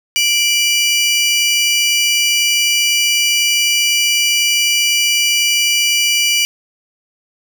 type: tone pair together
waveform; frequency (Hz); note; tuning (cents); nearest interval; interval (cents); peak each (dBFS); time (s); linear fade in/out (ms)
25% pulse; 2349 / 2934; D7 / F#7; 0 / -15; major third; 385; -11; 0.16-6.45; 0
effects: none